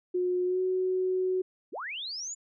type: tone with pitch glide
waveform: sine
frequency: 361.2 to 371.1 Hz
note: F#4 to F#4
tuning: -42 to +5 cents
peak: -25 dBFS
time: 0.14-1.42 s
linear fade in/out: 10 ms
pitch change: +47 cents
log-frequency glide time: 0.45-0.6 s
type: linear sweep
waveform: sine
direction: up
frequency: 210 to 7130 Hz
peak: -34 dBFS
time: 1.72-2.35 s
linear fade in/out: 20 ms
effects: none